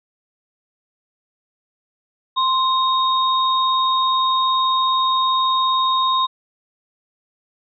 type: tone pair together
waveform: sine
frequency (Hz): 1046.5 / 3729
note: C6 / A#7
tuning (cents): 0 / 0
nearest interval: octave + minor seventh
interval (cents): 2200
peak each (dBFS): -16 / -21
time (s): 2.36-6.27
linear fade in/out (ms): 20
effects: none